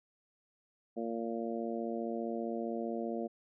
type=harmonic tone; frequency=115.2 Hz; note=A#2; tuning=20 cents flat; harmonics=2 / 3 / 4 / 5 / 6; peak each=-38 / -40 / -41 / -42 / -43 dBFS; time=0.96-3.28 s; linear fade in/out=20 ms; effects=none